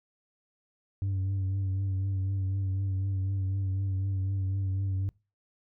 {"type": "tone with vibrato", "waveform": "sine", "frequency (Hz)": 96.4, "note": "G2", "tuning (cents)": -28, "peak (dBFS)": -24, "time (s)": [1.02, 5.09], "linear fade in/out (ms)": 0, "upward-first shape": "triangle", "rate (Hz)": 4, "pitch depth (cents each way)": 40, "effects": ["noise-tail reverb RT60 0.3 s tail -25 dB re dry", "tanh soft clip ceiling -26 dBFS"]}